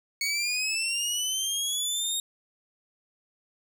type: linear sweep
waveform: 20% pulse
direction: up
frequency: 2214 to 3729 Hz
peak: -21 dBFS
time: 0.21-2.2 s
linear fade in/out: 2 ms
effects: none